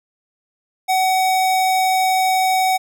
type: tone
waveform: square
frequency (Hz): 752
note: F#5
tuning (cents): +28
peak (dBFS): -15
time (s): 0.88-2.78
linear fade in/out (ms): 20
effects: none